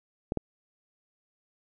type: clicks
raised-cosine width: 2 ms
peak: -15 dBFS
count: 2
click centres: 0.321 / 0.373 s
effects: none